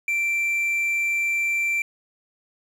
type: tone with quantisation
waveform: triangle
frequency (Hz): 2349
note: D7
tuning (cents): 0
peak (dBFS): -19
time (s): 0.08-1.82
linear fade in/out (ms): 2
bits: 8
effects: none